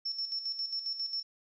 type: tone with tremolo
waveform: sine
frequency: 5400 Hz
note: E8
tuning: 41 cents sharp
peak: -31 dBFS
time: 0.05-1.23 s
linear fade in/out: 10 ms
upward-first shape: square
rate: 7.4 Hz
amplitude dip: 60%
effects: resampled to 16000 Hz + 12-bit